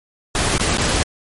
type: noise with dropouts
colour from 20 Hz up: pink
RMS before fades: -18 dBFS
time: 0.35-1.03 s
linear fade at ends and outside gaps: 1 ms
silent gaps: 0.581-0.597 / 0.773-0.782 s
effects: MP3 48 kbps